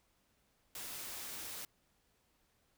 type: noise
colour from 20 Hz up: white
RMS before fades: -45 dBFS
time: 0.75-1.65 s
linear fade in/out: 2 ms
effects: pink hiss -75 dBFS RMS until 2.77 s